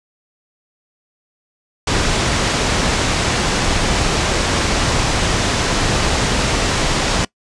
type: low-pass noise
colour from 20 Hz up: pink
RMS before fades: -17 dBFS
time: 1.87-7.25 s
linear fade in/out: 5 ms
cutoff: 7700 Hz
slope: 24 dB/octave
effects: noise-tail reverb RT60 0.1 s tail -23 dB re dry + resampled to 24000 Hz